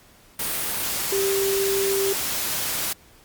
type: tone in noise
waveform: sine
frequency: 392 Hz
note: G4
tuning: in tune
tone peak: -21 dBFS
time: 1.12-2.13 s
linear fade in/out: 5 ms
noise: white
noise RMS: -26 dBFS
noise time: 0.39-2.93 s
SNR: +2 dB
effects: pink hiss -53 dBFS RMS until 3.24 s + Opus 48 kbps